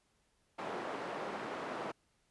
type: band-pass noise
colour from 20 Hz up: white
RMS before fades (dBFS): -41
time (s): 0.58-1.92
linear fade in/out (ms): 10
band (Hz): 240 to 1000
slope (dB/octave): 12
effects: pink hiss -75 dBFS RMS until 2.3 s + resampled to 24000 Hz